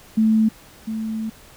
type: tone pair in turn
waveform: sine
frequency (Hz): 219.6 / 220.4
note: A3 / A3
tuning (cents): -3 / +3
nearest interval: unison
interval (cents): 6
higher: second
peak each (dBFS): -13 / -23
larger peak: first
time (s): 0.17-0.49 / 0.87-1.3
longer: second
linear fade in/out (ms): 10
effects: pink hiss -47 dBFS RMS until 1.56 s